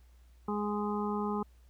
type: harmonic tone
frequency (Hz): 207.7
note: G#3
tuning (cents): 0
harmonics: 1 / 2 / 4 / 5 / 6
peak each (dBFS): -33 / -36 / -39 / -40 / -41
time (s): 0.48-1.43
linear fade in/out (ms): 5
effects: added 60 Hz sine -56 dBFS peak until 1.69 s + pink hiss -71 dBFS RMS until 1.69 s